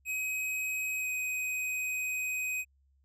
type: tone with pitch glide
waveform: square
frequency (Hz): 2531 to 2512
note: D#7 to D#7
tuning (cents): +29 to +16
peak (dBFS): -32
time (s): 0.05-2.65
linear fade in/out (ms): 50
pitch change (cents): -13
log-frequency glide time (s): 0.98-1.07
effects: added 68 Hz sine -65 dBFS peak until 3.04 s